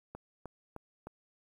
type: click train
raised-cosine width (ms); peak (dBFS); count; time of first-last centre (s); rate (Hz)
1; -29; 4; 0.15-1.07; 3.26
effects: 10-bit